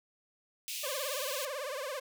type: high-pass noise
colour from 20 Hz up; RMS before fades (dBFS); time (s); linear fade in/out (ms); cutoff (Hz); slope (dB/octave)
pink; -39; 0.68-1.45; 0; 2400; 48
type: tone with vibrato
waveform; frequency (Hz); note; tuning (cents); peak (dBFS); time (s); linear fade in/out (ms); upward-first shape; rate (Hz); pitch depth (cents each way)
sawtooth; 553; C#5; -4; -32; 0.83-2; 10; triangle; 18; 190
effects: none